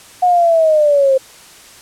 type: linear sweep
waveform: sine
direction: down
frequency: 730 to 523.3 Hz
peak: -8 dBFS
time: 0.22-1.18 s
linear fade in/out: 10 ms
effects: white hiss -40 dBFS RMS until 1.81 s + low-pass 10000 Hz 12 dB/octave